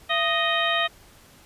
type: harmonic tone with a mistuned harmonic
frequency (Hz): 622.3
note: D#5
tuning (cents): 0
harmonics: 1 / 2 / 3 / 4 / 5 / 6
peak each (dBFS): -27 / -27 / -26 / -30 / -28 / -29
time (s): 0.09-0.88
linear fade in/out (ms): 20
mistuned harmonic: 1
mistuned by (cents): +140
effects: pink hiss -52 dBFS RMS until 1.45 s + resampled to 32000 Hz